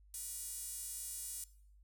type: tone with high-pass filter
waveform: sawtooth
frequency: 481.9 Hz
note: B4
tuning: 43 cents flat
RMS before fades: -45 dBFS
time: 0.14-1.44 s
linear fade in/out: 2 ms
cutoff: 8700 Hz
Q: 1.9
effects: noise-tail reverb RT60 0.6 s tail -19 dB re dry + added 50 Hz sine -60 dBFS peak until 1.83 s